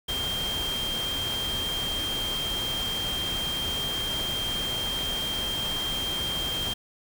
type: tone in noise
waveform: sine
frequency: 3183 Hz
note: G7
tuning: 26 cents sharp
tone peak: -28 dBFS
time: 0.08-6.74 s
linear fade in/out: 10 ms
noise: pink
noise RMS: -34 dBFS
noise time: 0.08-6.74 s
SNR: +3 dB
effects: none